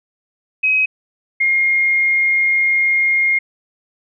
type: tone pair in turn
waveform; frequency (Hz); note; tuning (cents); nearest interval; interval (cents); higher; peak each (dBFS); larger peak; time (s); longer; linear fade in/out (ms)
sine; 2537 / 2133; D#7 / C7; +33 / +33; minor third; 300; first; -12; neither; 0.63-0.86 / 1.4-3.39; second; 10
effects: none